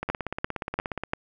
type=two click trains; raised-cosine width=0.5 ms; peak=-10 / -15 dBFS; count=4 / 18; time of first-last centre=0.1-1.134 / 0.03-1.036 s; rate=2.9 / 16.9 Hz; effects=none